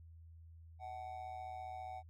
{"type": "tone with amplitude modulation", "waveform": "triangle", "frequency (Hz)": 749, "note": "F#5", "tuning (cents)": 21, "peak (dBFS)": -39, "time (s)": [0.79, 2.03], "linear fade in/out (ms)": 50, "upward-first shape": "sine", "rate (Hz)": 115, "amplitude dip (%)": 70, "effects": ["added 82 Hz sine -54 dBFS peak until 2.09 s"]}